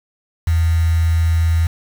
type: tone with quantisation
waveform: sine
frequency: 82.41 Hz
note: E2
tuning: in tune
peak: -12 dBFS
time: 0.47-1.67 s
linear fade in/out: 5 ms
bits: 5
effects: none

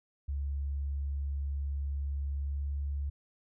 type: tone with pitch glide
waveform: sine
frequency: 70.2 to 70.81 Hz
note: C#2 to C#2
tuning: +22 to +37 cents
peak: -31 dBFS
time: 0.28-3.1 s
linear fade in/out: 10 ms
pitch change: +15 cents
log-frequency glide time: 2.44-2.63 s
effects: none

